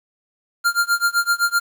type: tone with tremolo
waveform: square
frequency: 1396.9 Hz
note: F6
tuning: in tune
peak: -14 dBFS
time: 0.64-1.6 s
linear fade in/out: 20 ms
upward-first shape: sine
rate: 7.8 Hz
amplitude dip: 95%
effects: 8-bit